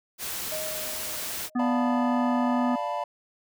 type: noise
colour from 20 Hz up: white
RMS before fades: -33 dBFS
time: 0.18-1.5 s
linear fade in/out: 50 ms
type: tone with exponential decay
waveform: sine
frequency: 622.3 Hz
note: D#5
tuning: in tune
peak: -31 dBFS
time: 0.52-2.13 s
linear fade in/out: 2 ms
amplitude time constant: 350 ms
type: harmonic tone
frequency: 246.9 Hz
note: B3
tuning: in tune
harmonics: 1 / 3 / 5 / 7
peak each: -23 / -35 / -36 / -42 dBFS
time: 1.55-2.76 s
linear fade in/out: 10 ms
type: chord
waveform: triangle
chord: B half-diminished seventh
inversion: first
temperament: equal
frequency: 587.3 / 698.5 / 880 / 987.8 Hz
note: D5 / F5 / A5 / B5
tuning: 0 / 0 / 0 / 0 cents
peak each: -31 dBFS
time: 1.59-3.04 s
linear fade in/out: 5 ms
effects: none